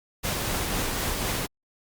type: noise with tremolo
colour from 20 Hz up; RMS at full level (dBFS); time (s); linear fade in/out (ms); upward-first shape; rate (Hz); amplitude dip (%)
pink; -27; 0.23-1.47; 20; triangle; 4; 25
effects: Opus 48 kbps